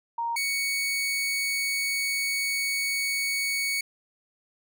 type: tone pair in turn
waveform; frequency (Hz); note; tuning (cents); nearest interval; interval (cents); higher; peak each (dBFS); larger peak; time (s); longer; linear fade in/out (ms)
sine / sawtooth; 932.3 / 2229; A#5 / C#7; 0 / +9; octave + minor third; 1509; second; -26 / -22; second; 0.18-0.36 / 0.36-3.81; second; 5
effects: none